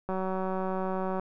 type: click train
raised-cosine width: 1 ms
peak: -19 dBFS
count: 209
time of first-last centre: 0.09-1.196 s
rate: 188 Hz
effects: none